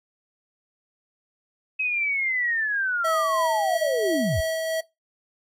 sine linear sweep, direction down, 2559 to 58.27 Hz, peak -22 dBFS, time 1.79-4.41 s, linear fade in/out 10 ms
square tone with tremolo, 646 Hz, E5, 35 cents flat, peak -24 dBFS, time 3.04-4.81 s, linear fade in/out 10 ms, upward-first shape sine, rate 3 Hz, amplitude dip 25%
effects noise-tail reverb RT60 0.2 s tail -20 dB re dry + AAC 64 kbps

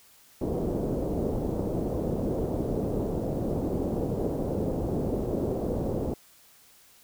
white low-pass noise, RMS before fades -29 dBFS, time 0.41-6.14 s, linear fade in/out 5 ms, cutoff 520 Hz, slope 24 dB/octave, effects white hiss -57 dBFS RMS until 7.03 s

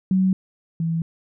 sine tone pair in turn, 188.2 / 164.62 Hz, F#3 / E3, +30 / -2 cents, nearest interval major second, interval 232 cents, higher first, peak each -15 / -20 dBFS, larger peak first, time 0.11-0.33 / 0.8-1.02 s, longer neither, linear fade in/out 2 ms, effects none

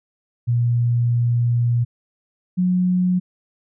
sine tone pair in turn, 119.5 / 181.63 Hz, A#2 / F#3, +43 / -32 cents, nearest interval perfect fifth, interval 725 cents, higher second, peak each -15 dBFS, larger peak neither, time 0.47-1.85 / 2.57-3.2 s, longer first, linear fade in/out 20 ms, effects none

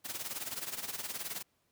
white noise with tremolo, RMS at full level -37 dBFS, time 0.04-1.43 s, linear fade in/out 20 ms, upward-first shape sine, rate 19 Hz, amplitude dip 75%, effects pink hiss -75 dBFS RMS until 1.71 s + high-pass 80 Hz 12 dB/octave

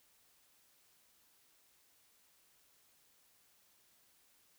silence, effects white hiss -70 dBFS RMS until 4.58 s

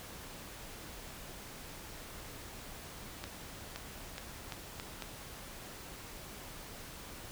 accelerating click train, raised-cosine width 0.2 ms, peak -23 dBFS, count 6, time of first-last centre 3.24-5.023 s, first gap 520 ms, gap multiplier 0.81, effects pink hiss -48 dBFS RMS until 7.31 s

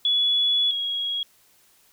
sine tone pair in turn, 3400 / 3309 Hz, G#7 / G#7, +40 / -7 cents, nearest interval unison, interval 47 cents, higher first, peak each -18 / -24 dBFS, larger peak first, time 0.05-0.71 / 0.71-1.23 s, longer first, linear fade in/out 2 ms, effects white hiss -59 dBFS RMS until 1.92 s

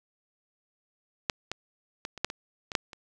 clicks, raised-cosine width 0.2 ms, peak -8 / -15 / -17 / -24 / -8 / -19 / -19 / -6 / -26 dBFS, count 9, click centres 1.298 / 1.516 / 2.051 / 2.177 / 2.246 / 2.301 / 2.718 / 2.752 / 2.932 s, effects none

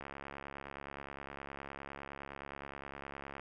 click train, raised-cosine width 0.5 ms, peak -29 dBFS, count 237, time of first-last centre 0.01-3.396 s, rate 69.7 Hz, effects none

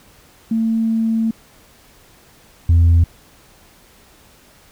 sine tone pair in turn, 224.7 / 84.17 Hz, A3 / E2, +37 / +37 cents, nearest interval octave + perfect fourth, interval 1700 cents, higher first, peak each -14 / -6 dBFS, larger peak second, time 0.51-1.31 / 2.69-3.04 s, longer first, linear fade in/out 5 ms, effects tanh soft clip ceiling -7 dBFS + pink hiss -49 dBFS RMS until 4.71 s

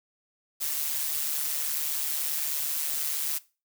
blue noise with amplitude modulation, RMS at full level -27 dBFS, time 0.6-3.39 s, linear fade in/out 20 ms, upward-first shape sine, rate 148 Hz, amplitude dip 60%, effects noise-tail reverb RT60 0.3 s tail -19 dB re dry

